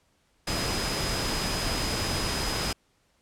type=tone in noise; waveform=sine; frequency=5010 Hz; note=D#8; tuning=11 cents sharp; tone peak=-34 dBFS; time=0.47-2.73 s; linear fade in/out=5 ms; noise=pink; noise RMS=-29 dBFS; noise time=0.47-2.73 s; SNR=-8 dB; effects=pink hiss -68 dBFS RMS until 3.21 s + low-pass 10000 Hz 12 dB/octave